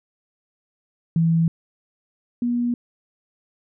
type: tone pair in turn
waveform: sine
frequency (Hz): 164.81 / 240.8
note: E3 / B3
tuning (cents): 0 / -44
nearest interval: perfect fifth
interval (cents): 656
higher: second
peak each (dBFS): -15 / -19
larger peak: first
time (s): 1.16-1.48 / 2.42-2.74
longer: neither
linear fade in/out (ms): 2
effects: none